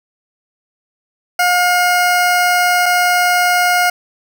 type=tone pair in turn; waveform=20% pulse; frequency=715 / 715 Hz; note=F5 / F5; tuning=+41 / +41 cents; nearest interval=unison; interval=0 cents; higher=neither; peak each=-6 dBFS; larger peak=neither; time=1.39-2.86 / 2.86-3.9 s; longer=first; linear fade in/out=5 ms; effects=none